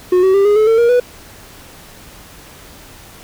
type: tone with pitch steps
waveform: triangle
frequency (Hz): 363 / 379.1 / 395.9 / 413.4 / 431.7 / 450.8 / 470.8 / 491.6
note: F#4 / F#4 / G4 / G#4 / A4 / A4 / A#4 / B4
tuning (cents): -33 / +42 / +17 / -8 / -33 / +42 / +17 / -8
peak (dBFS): -6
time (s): 0.12-1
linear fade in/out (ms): 5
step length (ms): 110
effects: pink hiss -39 dBFS RMS until 3.23 s